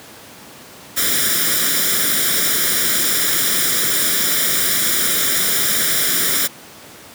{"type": "noise with comb filter", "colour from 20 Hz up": "white", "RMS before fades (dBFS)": -17, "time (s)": [0.96, 6.48], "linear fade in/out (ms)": 20, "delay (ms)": 0.56, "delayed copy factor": 0.8, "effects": ["pink hiss -39 dBFS RMS until 7.14 s", "high-pass 150 Hz 12 dB/octave"]}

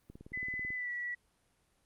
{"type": "click train", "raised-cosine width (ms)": 3, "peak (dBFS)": -36, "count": 12, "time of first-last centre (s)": [0.1, 0.704], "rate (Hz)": 18.2}
{"type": "tone with pitch glide", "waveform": "sine", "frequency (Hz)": [2009, 1943.9], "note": ["B6", "B6"], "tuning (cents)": [29, -28], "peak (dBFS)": -35, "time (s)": [0.33, 1.15], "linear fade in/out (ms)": 10, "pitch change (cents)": -57, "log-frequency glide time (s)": [0.75, 0.91]}
{"effects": ["pink hiss -73 dBFS RMS until 1.85 s", "Opus 32 kbps"]}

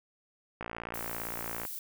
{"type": "click train", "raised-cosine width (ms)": 0.5, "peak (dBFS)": -22, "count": 61, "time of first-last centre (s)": [0.61, 1.652], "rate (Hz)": 57.6}
{"type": "noise", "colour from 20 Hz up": "violet", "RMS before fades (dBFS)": -40, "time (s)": [0.94, 1.79], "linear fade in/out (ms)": 2}
{"effects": []}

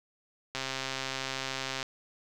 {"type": "click train", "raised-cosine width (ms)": 0.2, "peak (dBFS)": -16, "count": 171, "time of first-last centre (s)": [0.55, 1.828], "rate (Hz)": 133, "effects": []}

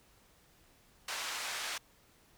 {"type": "band-pass noise", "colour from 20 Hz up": "pink", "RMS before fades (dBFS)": -39, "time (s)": [1.08, 1.78], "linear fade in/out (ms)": 5, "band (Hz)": [1100, 7700], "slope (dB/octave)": 12, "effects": ["pink hiss -65 dBFS RMS until 2.37 s"]}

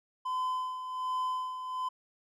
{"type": "tone with tremolo", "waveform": "triangle", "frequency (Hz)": 1019, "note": "C6", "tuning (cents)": -46, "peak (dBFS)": -27, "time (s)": [0.25, 1.89], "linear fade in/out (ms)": 10, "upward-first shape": "sine", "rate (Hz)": 1.3, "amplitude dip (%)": 60, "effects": []}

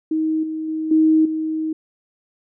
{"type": "tone with level steps", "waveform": "sine", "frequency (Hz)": 315.4, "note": "D#4", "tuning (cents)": 24, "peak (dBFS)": [-17, -23, -21, -11, -20], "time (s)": [0.11, 1.73], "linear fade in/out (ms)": 5, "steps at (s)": [0.43, 0.68, 0.91, 1.25], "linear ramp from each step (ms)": 5, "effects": []}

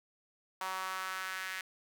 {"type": "tone with high-pass filter sweep", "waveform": "sawtooth", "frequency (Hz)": 188, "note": "F#3", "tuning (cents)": 28, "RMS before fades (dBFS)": -39, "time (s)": [0.61, 1.61], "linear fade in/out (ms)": 2, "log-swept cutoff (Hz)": [980, 1800], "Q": 2.8, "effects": []}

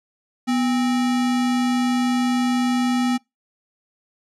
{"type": "tone with sample-and-hold", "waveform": "sine", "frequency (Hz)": 246.9, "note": "B3", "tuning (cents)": 0, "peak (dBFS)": -17, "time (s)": [0.47, 3.18], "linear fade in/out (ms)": 20, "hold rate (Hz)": 1050, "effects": ["noise-tail reverb RT60 0.2 s tail -25 dB re dry", "low-pass 8000 Hz 12 dB/octave"]}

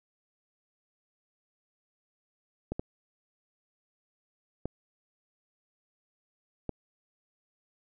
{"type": "clicks", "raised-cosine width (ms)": 2, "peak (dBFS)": -19, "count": 4, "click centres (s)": [2.72, 2.795, 4.656, 6.693], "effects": []}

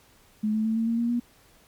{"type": "tone with pitch steps", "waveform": "sine", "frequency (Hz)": [213.7, 217.8, 222, 226.3, 230.6, 235.1, 239.6], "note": ["G#3", "A3", "A3", "A3", "A#3", "A#3", "A#3"], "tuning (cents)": [50, -17, 16, 49, -19, 15, 48], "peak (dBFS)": -22, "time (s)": [0.43, 1.2], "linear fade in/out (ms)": 10, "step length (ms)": 110, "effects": ["pink hiss -58 dBFS RMS until 1.67 s", "MP3 96 kbps"]}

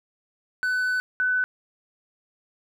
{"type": "tone pair in turn", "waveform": ["triangle", "sine"], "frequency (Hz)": [1502, 1502], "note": ["F#6", "F#6"], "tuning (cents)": [26, 26], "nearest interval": "unison", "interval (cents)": 0, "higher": "neither", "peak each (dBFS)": -20, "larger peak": "neither", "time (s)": [[0.63, 1], [1.2, 1.44]], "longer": "first", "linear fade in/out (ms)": 0, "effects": []}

